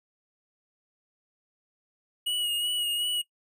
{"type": "tone with vibrato", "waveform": "square", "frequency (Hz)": 2899, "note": "F#7", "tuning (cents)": -36, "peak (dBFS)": -27, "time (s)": [2.26, 3.22], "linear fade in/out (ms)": 10, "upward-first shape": "sine", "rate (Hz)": 2.7, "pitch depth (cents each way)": 31, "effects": ["noise-tail reverb RT60 0.1 s tail -19 dB re dry"]}